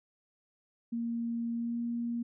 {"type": "tone with pitch glide", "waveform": "sine", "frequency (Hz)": [233.1, 235.8], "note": ["A#3", "A#3"], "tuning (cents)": [0, 20], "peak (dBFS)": -31, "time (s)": [0.92, 2.23], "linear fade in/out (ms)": 10, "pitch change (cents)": 20, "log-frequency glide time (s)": [1.54, 1.79], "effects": []}